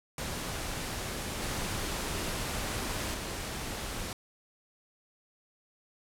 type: noise with level steps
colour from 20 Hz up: pink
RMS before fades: -36 / -34 / -37 dBFS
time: 0.18-4.13 s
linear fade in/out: 2 ms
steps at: 1.42 / 3.14 s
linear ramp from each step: 2 ms
effects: low-pass 12000 Hz 12 dB/octave